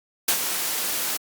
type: noise with ADSR envelope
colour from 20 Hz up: white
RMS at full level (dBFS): -19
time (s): 0.28-1.17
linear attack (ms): 5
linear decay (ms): 82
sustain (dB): -7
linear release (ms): 4
effects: high-pass 200 Hz 12 dB/octave + Opus 48 kbps